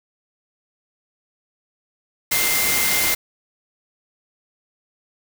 sine tone in noise, 2093 Hz, C7, in tune, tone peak -24 dBFS, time 2.31-3.15 s, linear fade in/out 10 ms, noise white, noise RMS -20 dBFS, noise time 2.31-3.15 s, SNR -7 dB, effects none

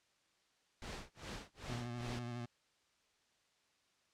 pink noise with tremolo, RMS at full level -45 dBFS, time 0.82-2.19 s, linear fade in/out 0 ms, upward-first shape sine, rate 2.5 Hz, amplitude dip 100%
25% pulse tone with vibrato, 120.3 Hz, B2, 45 cents flat, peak -38 dBFS, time 1.69-2.46 s, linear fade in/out 10 ms, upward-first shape sine, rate 12 Hz, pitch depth 33 cents each way
effects white hiss -75 dBFS RMS until 4.13 s + low-pass 6000 Hz 12 dB/octave

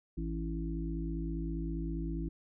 harmonic tone, 55 Hz, A1, in tune, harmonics 1 / 3 / 5 / 6, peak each -36 / -39 / -42 / -41 dBFS, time 0.17-2.29 s, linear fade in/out 10 ms, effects none

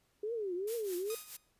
sine tone with vibrato, 406.6 Hz, G#4, 37 cents flat, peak -34 dBFS, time 0.23-1.15 s, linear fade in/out 5 ms, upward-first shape triangle, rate 2.4 Hz, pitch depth 290 cents each way
blue noise with tremolo, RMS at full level -42 dBFS, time 0.67-1.37 s, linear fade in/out 10 ms, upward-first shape triangle, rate 4.7 Hz, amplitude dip 80%
5% pulse tone with exponential decay, 1244.5 Hz, D#6, in tune, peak -29 dBFS, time 1.1-1.51 s, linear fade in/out 1 ms, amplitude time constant 89 ms
effects pink hiss -74 dBFS RMS until 1.59 s + resampled to 32000 Hz

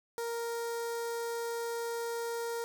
sawtooth tone with notch filter, 466.2 Hz, A#4, in tune, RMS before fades -36 dBFS, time 0.18-2.64 s, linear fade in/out 0 ms, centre 2700 Hz, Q 1.1, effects none

